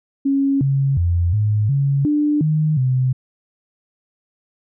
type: tone with pitch steps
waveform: sine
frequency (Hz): 275.4 / 137.2 / 86.5 / 105.8 / 139.3 / 296.7 / 154.4 / 128.8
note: C#4 / C#3 / F2 / G#2 / C#3 / D4 / D#3 / C3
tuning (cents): -11 / -17 / -16 / +33 / +9 / +18 / -13 / -27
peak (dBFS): -14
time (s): 0.25-3.13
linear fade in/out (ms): 10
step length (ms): 360
effects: none